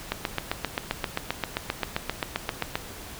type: click train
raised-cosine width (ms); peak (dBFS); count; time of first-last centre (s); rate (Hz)
0.3; -9; 21; 0.12-2.755; 7.59
effects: pink hiss -41 dBFS RMS until 3.19 s